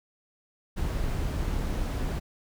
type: noise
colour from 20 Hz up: brown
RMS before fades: -29 dBFS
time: 0.76-2.2 s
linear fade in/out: 20 ms
effects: none